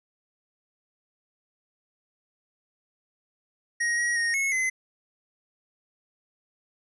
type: tone with pitch steps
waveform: square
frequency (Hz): 1881 / 1901 / 1860 / 2183 / 2045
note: A#6 / A#6 / A#6 / C#7 / C7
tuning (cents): +15 / +33 / -4 / -27 / -40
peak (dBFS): -24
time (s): 3.8-4.7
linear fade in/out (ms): 10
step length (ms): 180
effects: resampled to 24000 Hz